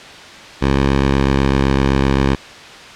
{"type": "tone with pitch glide", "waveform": "10% pulse", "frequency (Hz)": [68.3, 67.71], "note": ["C#2", "C#2"], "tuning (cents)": [-25, -40], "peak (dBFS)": -4, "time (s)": [0.61, 2.36], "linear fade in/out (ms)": 20, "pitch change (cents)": -15, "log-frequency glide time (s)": [0.87, 1.65], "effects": ["white hiss -35 dBFS RMS until 2.95 s", "low-pass 4000 Hz 12 dB/octave"]}